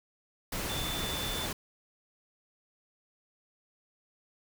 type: tone in noise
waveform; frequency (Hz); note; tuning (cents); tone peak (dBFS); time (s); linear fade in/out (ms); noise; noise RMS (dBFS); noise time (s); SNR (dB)
sine; 3520; A7; 0; -37; 0.69-1.46; 5; pink; -35; 0.52-1.53; -5
effects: none